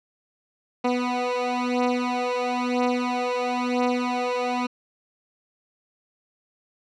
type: beating tone pair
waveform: 15% pulse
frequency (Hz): 246.9 / 247.9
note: B3 / B3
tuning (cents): 0 / +7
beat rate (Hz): 1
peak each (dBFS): -19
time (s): 0.84-4.67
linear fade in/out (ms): 10
effects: low-pass 4000 Hz 12 dB/octave